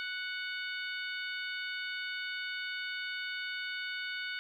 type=harmonic tone with a mistuned harmonic; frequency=740 Hz; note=F#5; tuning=in tune; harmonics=2 / 3 / 4 / 5 / 6; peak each=-38 / -42 / -44 / -46 / -48 dBFS; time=0-4.39 s; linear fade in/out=0 ms; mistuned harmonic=5; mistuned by=-27 cents; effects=11-bit